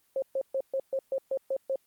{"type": "tone bursts", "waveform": "sine", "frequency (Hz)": 536, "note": "C5", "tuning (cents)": 42, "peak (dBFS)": -26, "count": 9, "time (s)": [0.16, 1.758], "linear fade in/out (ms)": 2, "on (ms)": 62, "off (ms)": 130, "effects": ["white hiss -69 dBFS RMS until 1.86 s", "Opus 24 kbps"]}